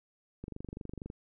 click train, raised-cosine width 3 ms, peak -28 dBFS, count 17, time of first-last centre 0.44-1.101 s, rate 24.2 Hz, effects none

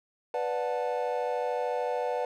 triangle chord, B minor seventh, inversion none, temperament equal with one note detuned, 493.9 / 587.3 / 728.1 / 880 Hz, B4 / D5 / F#5 / A5, 0 / 0 / -28 / 0 cents, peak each -29 / -32 / -32 / -34 dBFS, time 0.34-2.25 s, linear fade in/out 2 ms, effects none

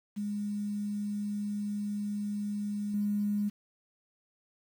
sine tone with level steps, 206.1 Hz, G#3, 13 cents flat, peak -31 / -27 dBFS, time 0.16-3.5 s, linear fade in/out 20 ms, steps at 2.94 s, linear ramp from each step 2 ms, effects 9-bit

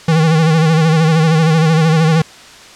square tone with vibrato, 160 Hz, D#3, 49 cents sharp, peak -9 dBFS, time 0.08-2.22 s, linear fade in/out 5 ms, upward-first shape sine, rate 13 Hz, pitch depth 64 cents each way, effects white hiss -37 dBFS RMS until 2.75 s + low-pass 6000 Hz 12 dB/octave

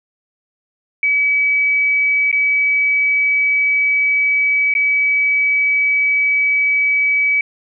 sine tone with dropouts, 2283 Hz, D7, 50 cents flat, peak -12 dBFS, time 1.03-7.41 s, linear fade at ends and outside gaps 2 ms, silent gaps 2.315-2.327 / 4.739-4.751 s, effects none

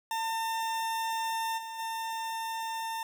40% pulse tone with level steps, 902 Hz, A5, 43 cents sharp, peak -29 / -37 / -32 dBFS, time 0.11-3.03 s, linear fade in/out 2 ms, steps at 1.57 / 1.78 s, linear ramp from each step 20 ms, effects none

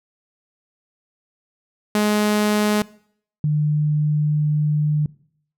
sawtooth / sine tone pair in turn, 210 / 150.31 Hz, G#3 / D3, +19 / +41 cents, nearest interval tritone, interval 578 cents, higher first, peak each -12 / -16 dBFS, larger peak first, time 1.95-2.82 / 3.44-5.06 s, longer second, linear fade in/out 2 ms, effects noise-tail reverb RT60 0.6 s tail -21 dB re dry

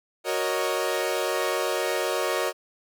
sawtooth chord, D# minor seventh, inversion first, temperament equal, 370 / 466.2 / 554.4 / 622.3 Hz, F#4 / A#4 / C#5 / D#5, 0 / 0 / 0 / 0 cents, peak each -26 dBFS, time 0.24-2.53 s, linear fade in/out 50 ms, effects none

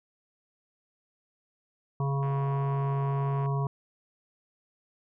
harmonic tone, 138.59 Hz, C#3, in tune, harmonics 1 / 3 / 5 / 7 / 8, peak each -26 / -37 / -40 / -38 / -40 dBFS, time 2-3.67 s, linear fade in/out 2 ms
click train, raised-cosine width 0.5 ms, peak -32 dBFS, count 151, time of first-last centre 2.23-3.46 s, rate 122 Hz
effects none

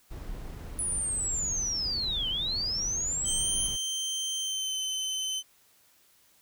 brown noise, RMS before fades -39 dBFS, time 0.1-3.77 s, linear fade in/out 20 ms
sine linear two-way sweep, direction down then up, 9980 to 2960 to 9980 Hz, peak -28 dBFS, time 0.79-3.67 s, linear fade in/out 0 ms, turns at 2.29 s
25% pulse tone with pitch glide, 3125 to 3062 Hz, G7 to G7, -6 to -41 cents, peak -26 dBFS, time 3.24-5.43 s, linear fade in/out 50 ms, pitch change -35 cents, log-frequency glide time 4.41-4.77 s
effects white hiss -63 dBFS RMS until 6.41 s

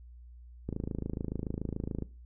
click train, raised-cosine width 3 ms, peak -21 dBFS, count 37, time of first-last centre 0.69-2.023 s, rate 27 Hz, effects noise-tail reverb RT60 0.3 s tail -19 dB re dry + added 60 Hz sine -48 dBFS peak until 2.25 s

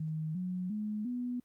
sine tone with pitch steps, 156.8 / 182.21 / 211.7 / 246 Hz, D#3 / F#3 / G#3 / B3, +14 / -26 / +33 / -7 cents, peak -33 dBFS, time 0-1.4 s, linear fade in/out 5 ms, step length 350 ms, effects pink hiss -75 dBFS RMS until 1.44 s + Opus 48 kbps

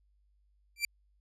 sawtooth tone with exponential growth, 2349 Hz, D7, in tune, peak -21 dBFS, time 0.76-0.85 s, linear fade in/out 2 ms, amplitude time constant 19 ms, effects added 50 Hz sine -66 dBFS peak until 1.2 s + resampled to 32000 Hz

